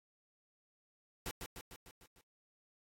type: noise with echo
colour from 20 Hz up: pink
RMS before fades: -41 dBFS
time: 1.26-1.31 s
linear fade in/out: 0 ms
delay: 150 ms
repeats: 6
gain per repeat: -4 dB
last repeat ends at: 2.21 s
effects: AAC 48 kbps